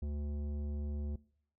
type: tone with tanh clipping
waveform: triangle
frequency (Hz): 73.1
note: D2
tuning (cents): -7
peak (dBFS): -37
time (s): 0.02-1.16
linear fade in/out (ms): 5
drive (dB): 17
effects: noise-tail reverb RT60 0.6 s tail -22 dB re dry